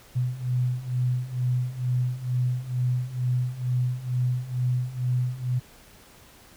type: beating tone pair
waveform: sine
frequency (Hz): 123.7 / 125.9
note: B2 / B2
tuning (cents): +3 / +34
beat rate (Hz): 2.2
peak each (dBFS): -28 / -25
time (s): 0.15-5.6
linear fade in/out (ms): 20
effects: pink hiss -52 dBFS RMS until 6.56 s